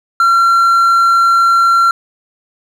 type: tone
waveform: triangle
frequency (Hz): 1366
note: F6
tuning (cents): -39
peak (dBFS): -5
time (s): 0.2-1.91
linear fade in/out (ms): 2
effects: none